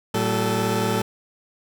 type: tone cluster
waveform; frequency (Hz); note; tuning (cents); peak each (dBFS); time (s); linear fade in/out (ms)
20% pulse; 113.6 / 191.2 / 438.3; A#2 / G3 / A4; -44 / -43 / -7; -20; 0.14-1.02; 5
effects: none